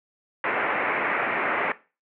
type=low-pass noise; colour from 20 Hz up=white; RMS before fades=-25 dBFS; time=0.44-1.72 s; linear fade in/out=2 ms; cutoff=2300 Hz; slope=48 dB/octave; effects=noise-tail reverb RT60 0.3 s tail -17 dB re dry + high-pass 300 Hz 12 dB/octave

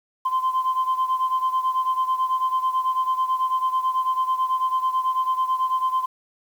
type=beating tone pair; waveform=sine; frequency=1034 / 1043.1 Hz; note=C6 / C6; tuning=-21 / -6 cents; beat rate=9.1 Hz; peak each=-20 / -24 dBFS; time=0.25-6.06 s; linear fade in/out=10 ms; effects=tanh soft clip ceiling -15 dBFS + 8-bit

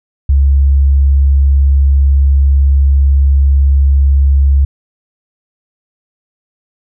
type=tone; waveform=sine; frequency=69 Hz; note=C#2; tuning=7 cents flat; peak=-5 dBFS; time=0.29-4.65 s; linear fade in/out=5 ms; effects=none

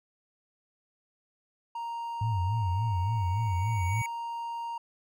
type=tone; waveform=triangle; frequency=932.3 Hz; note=A#5; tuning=in tune; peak=-31 dBFS; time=1.75-4.78 s; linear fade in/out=5 ms
type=tone with vibrato; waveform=sine; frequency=100.8 Hz; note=G2; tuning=49 cents sharp; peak=-26 dBFS; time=2.21-4.02 s; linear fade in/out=5 ms; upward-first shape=sine; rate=3.5 Hz; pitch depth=220 cents each way
type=tone with exponential growth; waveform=square; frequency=2245 Hz; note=C#7; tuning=21 cents sharp; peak=-34 dBFS; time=2.54-4.06 s; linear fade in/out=1 ms; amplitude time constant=330 ms
effects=none

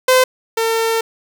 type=tone pair in turn; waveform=sawtooth; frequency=513 / 452.4 Hz; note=C5 / A4; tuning=-34 / +48 cents; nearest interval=major second; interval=218 cents; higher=first; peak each=-5 / -11 dBFS; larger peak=first; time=0.08-0.24 / 0.57-1.01 s; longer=second; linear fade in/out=5 ms; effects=none

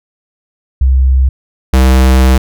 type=tone pair in turn; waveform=sine / square; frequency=65.41 / 64.96 Hz; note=C2 / C2; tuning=0 / -12 cents; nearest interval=unison; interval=12 cents; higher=first; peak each=-5 dBFS; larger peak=neither; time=0.81-1.29 / 1.73-2.38 s; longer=second; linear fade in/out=5 ms; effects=none

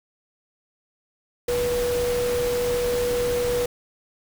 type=tone in noise; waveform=sine; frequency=486.6 Hz; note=B4; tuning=26 cents flat; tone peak=-21 dBFS; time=1.48-3.66 s; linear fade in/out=5 ms; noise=pink; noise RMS=-31 dBFS; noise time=1.48-3.66 s; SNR=+7 dB; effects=none

